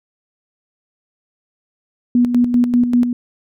sine tone with tremolo, 243.3 Hz, B3, 26 cents flat, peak -9 dBFS, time 2.15-3.13 s, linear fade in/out 2 ms, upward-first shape square, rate 5.1 Hz, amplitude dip 55%, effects none

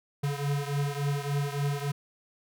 square beating tone pair, 141.4 / 144.9 Hz, C#3 / D3, +35 / -23 cents, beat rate 3.5 Hz, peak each -30 / -33 dBFS, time 0.23-1.92 s, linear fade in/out 10 ms, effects none

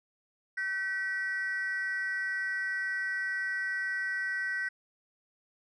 triangle ring-modulated tone, 1731 Hz, A6, 29 cents flat, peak -24 dBFS, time 0.57-4.69 s, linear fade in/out 10 ms, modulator 202 Hz, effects tanh soft clip ceiling -25 dBFS + resampled to 22050 Hz

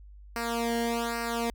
sawtooth tone with flanger, 233.4 Hz, A#3, 2 cents sharp, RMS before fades -30 dBFS, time 0.36-1.5 s, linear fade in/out 0 ms, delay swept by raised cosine 0.29 to 0.81 ms, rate 1.2 Hz, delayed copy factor -1, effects added 50 Hz sine -46 dBFS peak until 1.54 s

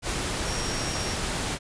sine tone in noise, 5590 Hz, F8, 1 cent sharp, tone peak -35 dBFS, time 0.44-1.17 s, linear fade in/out 50 ms, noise pink, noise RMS -29 dBFS, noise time 0.02-1.59 s, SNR -9 dB, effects resampled to 22050 Hz

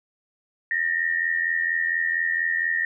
sine tone pair together, 1804 / 1888.3 Hz, A6 / A#6, +43 / +22 cents, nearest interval minor second, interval 79 cents, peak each -24 dBFS, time 0.71-2.85 s, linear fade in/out 2 ms, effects none

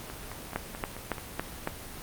two click trains, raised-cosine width 0.5 ms, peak -13 / -22 dBFS, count 5 / 6, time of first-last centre 0.56-1.674 / 0.1-1.182 s, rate 3.59 / 4.62 Hz, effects pink hiss -42 dBFS RMS until 2.02 s + Opus 24 kbps

